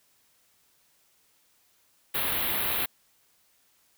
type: band-stop noise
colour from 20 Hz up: white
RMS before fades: -28 dBFS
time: 2.14-2.86 s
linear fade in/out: 10 ms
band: 3900 to 11000 Hz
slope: 48 dB/octave
effects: white hiss -66 dBFS RMS until 3.97 s